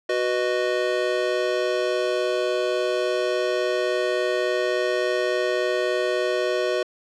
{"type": "chord", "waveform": "square", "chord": "B major", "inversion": "second", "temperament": "just", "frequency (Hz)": [370.4, 493.9, 617.4], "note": ["F#4", "B4", "D#5"], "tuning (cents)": [2, 0, -14], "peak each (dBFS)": [-26, -27, -26], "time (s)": [0.09, 6.83], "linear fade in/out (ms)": 5, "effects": ["low-pass 5000 Hz 12 dB/octave"]}